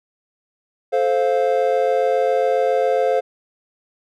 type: chord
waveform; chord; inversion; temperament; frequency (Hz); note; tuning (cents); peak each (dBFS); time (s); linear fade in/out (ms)
triangle; F major; first; just; 436.5 / 523.8 / 698.5; A4 / C5 / F5; -14 / +2 / 0; -19 / -16 / -19; 0.92-3.21; 20
effects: none